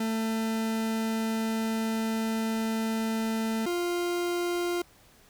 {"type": "tone pair in turn", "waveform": "40% pulse", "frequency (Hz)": [222.7, 350.1], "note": ["A3", "F4"], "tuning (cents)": [21, 4], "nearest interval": "minor sixth", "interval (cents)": 783, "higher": "second", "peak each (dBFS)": -26, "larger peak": "neither", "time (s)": [[0, 3.66], [3.66, 4.82]], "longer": "first", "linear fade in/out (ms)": 5, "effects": ["pink hiss -58 dBFS RMS until 5.29 s"]}